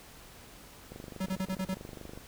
click train, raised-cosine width 2 ms, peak -30 dBFS, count 32, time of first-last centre 0.92-2.175 s, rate 24.7 Hz
square tone bursts, 188.8 Hz, F#3, 35 cents sharp, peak -31 dBFS, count 6, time 1.2-1.747 s, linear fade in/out 10 ms, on 62 ms, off 35 ms
effects pink hiss -52 dBFS RMS until 2.27 s

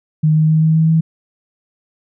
sine tone with pitch steps, 155 / 156.26 / 157.53 / 158.81 / 160.1 / 161.4 Hz, D#3 / D#3 / D#3 / D#3 / D#3 / E3, -6 / +8 / +22 / +36 / +50 / -36 cents, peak -9 dBFS, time 0.23-1.01 s, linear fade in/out 10 ms, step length 130 ms, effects none

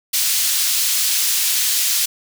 pink high-pass noise, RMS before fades -18 dBFS, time 0.13-2.06 s, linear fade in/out 10 ms, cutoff 4000 Hz, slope 12 dB/octave, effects none

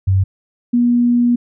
sine tone pair in turn, 95.6 / 240.9 Hz, G2 / B3, -43 / -43 cents, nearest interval octave + major third, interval 1600 cents, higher second, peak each -10 dBFS, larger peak neither, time 0.07-0.24 / 0.73-1.36 s, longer second, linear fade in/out 10 ms, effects none

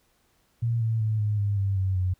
sine tone with pitch steps, 116.54 / 112.64 / 108.86 / 105.21 / 101.69 / 98.28 / 94.99 / 91.81 Hz, A#2 / A2 / A2 / G#2 / G#2 / G2 / F#2 / F#2, 0 / +41 / -18 / +23 / -36 / +5 / +46 / -13 cents, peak -22 dBFS, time 0.62-2.14 s, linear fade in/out 10 ms, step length 190 ms, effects pink hiss -67 dBFS RMS until 2.19 s

